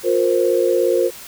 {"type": "chord", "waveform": "sine", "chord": "F suspended fourth", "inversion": "none", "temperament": "equal with one note detuned", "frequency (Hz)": [356.2, 466.2, 523.3], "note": ["F4", "Bb4", "C5"], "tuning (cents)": [34, 0, 0], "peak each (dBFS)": -18, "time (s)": [0.03, 1.11], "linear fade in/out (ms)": 50, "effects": ["white hiss -37 dBFS RMS until 1.27 s"]}